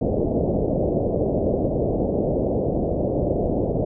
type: low-pass noise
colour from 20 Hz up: white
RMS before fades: -22 dBFS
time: 0.01-3.85 s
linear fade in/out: 10 ms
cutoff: 630 Hz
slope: 48 dB/octave
effects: none